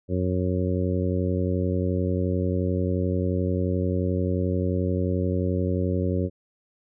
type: harmonic tone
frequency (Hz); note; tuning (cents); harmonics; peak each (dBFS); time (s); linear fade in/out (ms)
91.4; F#2; -21; 1 / 2 / 3 / 4 / 5 / 6; -25 / -28 / -30 / -31 / -32 / -33; 0.08-6.3; 50
effects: none